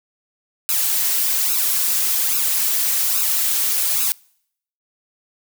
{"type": "noise with flanger", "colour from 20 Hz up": "blue", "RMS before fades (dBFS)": -19, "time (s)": [0.69, 4.12], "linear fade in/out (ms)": 0, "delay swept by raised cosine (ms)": [0.76, 5.26], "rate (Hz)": 1.2, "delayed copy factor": 0.9, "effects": ["noise-tail reverb RT60 0.7 s tail -26 dB re dry"]}